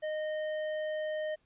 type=tone with hard clipping; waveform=triangle; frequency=617 Hz; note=D#5; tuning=15 cents flat; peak=-34 dBFS; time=0.02-1.36 s; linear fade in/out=20 ms; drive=13 dB; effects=pink hiss -73 dBFS RMS until 1.45 s + resampled to 8000 Hz